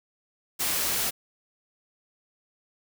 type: noise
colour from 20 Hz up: white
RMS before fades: -27 dBFS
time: 0.59-1.11 s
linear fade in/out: 20 ms
effects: none